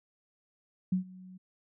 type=tone with ADSR envelope; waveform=sine; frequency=185 Hz; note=F#3; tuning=in tune; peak=-23 dBFS; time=0.92-1.38 s; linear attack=6 ms; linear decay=110 ms; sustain=-23 dB; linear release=14 ms; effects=none